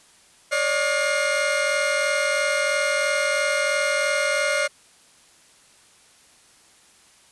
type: tone cluster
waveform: 40% pulse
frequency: 559 / 602 / 1429 / 2123 Hz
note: C#5 / D5 / F6 / C7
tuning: +14 / +43 / +39 / +25 cents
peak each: -25 dBFS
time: 0.51-4.68 s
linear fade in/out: 20 ms
effects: white hiss -54 dBFS RMS until 7.31 s + resampled to 24000 Hz